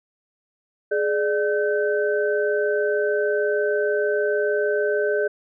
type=tone cluster; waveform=sine; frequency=419.5 / 593 / 1535 Hz; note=G#4 / D5 / G6; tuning=+17 / +17 / -37 cents; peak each=-21 / -24 / -27 dBFS; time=0.91-5.28 s; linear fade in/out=10 ms; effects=none